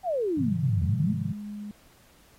sine exponential two-way sweep, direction down then up, 784 to 79.9 to 245.5 Hz, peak -24 dBFS, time 0.03-1.15 s, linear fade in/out 50 ms, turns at 0.84 s
sine chord, F minor seventh, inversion first, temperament equal, 103.83 / 130.81 / 155.56 / 174.61 Hz, Ab2 / C3 / Eb3 / F3, 0 / 0 / 0 / 0 cents, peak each -33 dBFS, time 0.37-1.33 s, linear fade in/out 10 ms
sine tone with pitch glide, 204.3 to 207.5 Hz, G#3 to G#3, -28 to -1 cents, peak -34 dBFS, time 0.82-1.71 s, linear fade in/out 0 ms, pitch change +27 cents, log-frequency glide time 1.01-1.06 s
effects pink hiss -59 dBFS RMS until 2.38 s + AAC 48 kbps

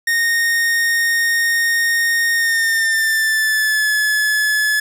45% pulse tone with pitch glide, 1849 to 1715.2 Hz, A#6 to A6, -15 to -45 cents, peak -14 dBFS, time 0.07-4.8 s, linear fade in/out 5 ms, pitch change -130 cents, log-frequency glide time 2.33-3.9 s, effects 8-bit

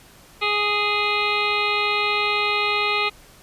harmonic tone, 415.3 Hz, G#4, in tune, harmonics 1 / 2 / 3 / 5 / 6 / 7 / 8 / 9 / 10, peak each -28 / -29 / -25 / -27 / -24 / -33 / -34 / -29 / -32 dBFS, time 0.41-3.1 s, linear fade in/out 20 ms, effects pink hiss -49 dBFS RMS until 3.42 s + resampled to 32000 Hz

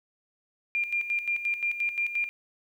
sine tone with tremolo, 2398 Hz, D7, 36 cents sharp, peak -24 dBFS, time 0.75-2.29 s, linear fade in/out 0 ms, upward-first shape square, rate 5.7 Hz, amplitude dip 65%, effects 10-bit

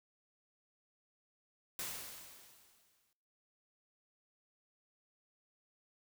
white noise with exponential decay, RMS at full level -40 dBFS, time 1.79-3.13 s, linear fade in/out 1 ms, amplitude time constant 290 ms, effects noise-tail reverb RT60 1.0 s tail -23 dB re dry

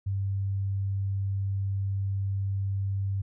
sine tone, 98 Hz, G2, in tune, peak -26 dBFS, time 0.06-3.22 s, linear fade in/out 10 ms, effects none

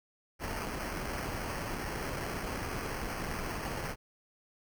pink noise with sample-and-hold, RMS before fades -37 dBFS, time 0.39-3.96 s, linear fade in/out 50 ms, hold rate 3675 Hz, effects none

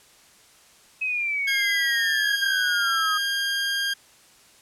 sine exponential sweep, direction down, 2566 to 1244.5 Hz, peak -23 dBFS, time 1.01-3.18 s, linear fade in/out 10 ms
20% pulse tone with pitch glide, 1624 to 1610 Hz, G#6 to G6, -39 to +46 cents, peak -18 dBFS, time 1.47-3.94 s, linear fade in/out 10 ms, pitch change -15 cents, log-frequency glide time 2.02-3.45 s
effects white hiss -54 dBFS RMS until 4.61 s + low-pass 10000 Hz 12 dB/octave

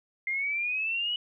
sine exponential sweep, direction up, 2093 to 2960 Hz, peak -27 dBFS, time 0.27-1.16 s, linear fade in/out 2 ms, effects none

